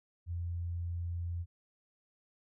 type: tone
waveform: sine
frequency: 86.1 Hz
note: F2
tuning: 24 cents flat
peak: -34 dBFS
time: 0.26-1.46 s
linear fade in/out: 50 ms
effects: none